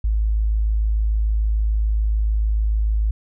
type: tone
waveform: sine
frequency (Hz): 53.4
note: G#1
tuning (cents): +49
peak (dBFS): -16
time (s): 0.04-3.11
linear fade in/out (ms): 5
effects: none